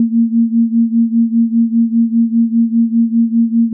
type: beating tone pair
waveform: sine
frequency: 228.8 / 233.8 Hz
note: A#3 / A#3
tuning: -32 / +5 cents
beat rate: 5 Hz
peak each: -11 / -14 dBFS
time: 0-3.73 s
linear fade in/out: 2 ms
effects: none